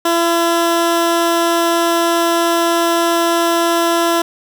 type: tone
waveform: 15% pulse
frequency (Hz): 337.9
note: E4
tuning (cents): +43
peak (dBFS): -6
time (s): 0.05-4.22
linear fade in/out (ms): 5
effects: none